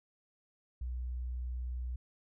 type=tone; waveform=sine; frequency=61.74 Hz; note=B1; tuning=in tune; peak=-35 dBFS; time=0.81-1.96 s; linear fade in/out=5 ms; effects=none